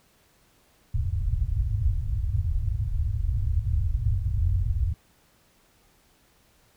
white low-pass noise, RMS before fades -25 dBFS, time 0.94-4.94 s, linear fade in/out 5 ms, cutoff 110 Hz, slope 48 dB/octave, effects pink hiss -62 dBFS RMS until 6.76 s

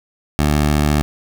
15% pulse tone, 74.3 Hz, D2, 21 cents sharp, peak -7 dBFS, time 0.39-1.02 s, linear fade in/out 0 ms, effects none

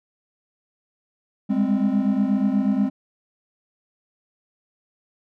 triangle tone cluster, 200.3 / 208.6 / 261.9 Hz, G3 / G#3 / C4, +38 / +8 / +2 cents, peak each -20 dBFS, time 1.49-2.9 s, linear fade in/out 20 ms, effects tanh soft clip ceiling -8 dBFS

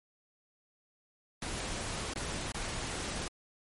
pink noise with dropouts, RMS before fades -37 dBFS, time 1.42-3.28 s, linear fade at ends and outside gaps 2 ms, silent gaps 2.136-2.158 / 2.52-2.544 s, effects MP3 48 kbps

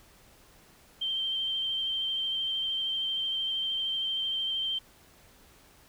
sine tone with vibrato, 3136 Hz, G7, in tune, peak -28 dBFS, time 1.01-4.79 s, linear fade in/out 10 ms, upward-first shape triangle, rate 13 Hz, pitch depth 20 cents each way, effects pink hiss -58 dBFS RMS until 5.88 s

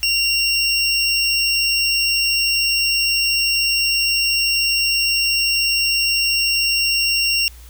square tone pair together, 2764 / 5477 Hz, F7 / F8, -19 / -35 cents, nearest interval octave, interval 1184 cents, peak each -19 dBFS, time 0.03-7.48 s, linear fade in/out 0 ms, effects added 60 Hz sine -38 dBFS peak until 7.69 s + white hiss -47 dBFS RMS until 7.69 s

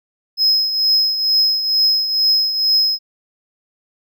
triangle tone with tremolo, 5120 Hz, D#8, 49 cents sharp, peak -9 dBFS, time 0.37-2.99 s, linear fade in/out 50 ms, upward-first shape triangle, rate 2.2 Hz, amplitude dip 65%, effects none

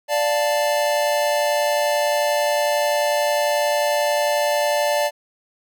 square chord, D minor, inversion none, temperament equal, 587.3 / 698.5 / 880 Hz, D5 / F5 / A5, 0 / 0 / 0 cents, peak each -20 / -26 / -25 dBFS, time 0.08-5.11 s, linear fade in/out 50 ms, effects none

